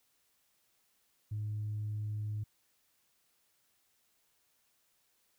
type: tone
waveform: sine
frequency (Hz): 105.8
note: G#2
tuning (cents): +33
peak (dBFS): -33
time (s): 1.31-2.44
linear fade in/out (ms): 10
effects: tanh soft clip ceiling -31 dBFS + white hiss -74 dBFS RMS until 5.38 s